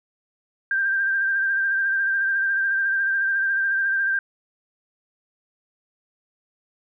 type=tone with vibrato; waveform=sine; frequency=1581 Hz; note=G6; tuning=14 cents sharp; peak=-19 dBFS; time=0.71-4.19 s; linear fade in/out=2 ms; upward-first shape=sine; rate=14 Hz; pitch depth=31 cents each way; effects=none